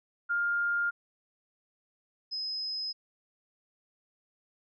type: tone pair in turn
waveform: sine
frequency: 1406 / 5080 Hz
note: F6 / D#8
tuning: +11 / +35 cents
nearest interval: octave + minor seventh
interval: 2224 cents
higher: second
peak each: -26 / -32 dBFS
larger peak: first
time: 0.29-0.91 / 2.31-2.93 s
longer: neither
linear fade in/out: 20 ms
effects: none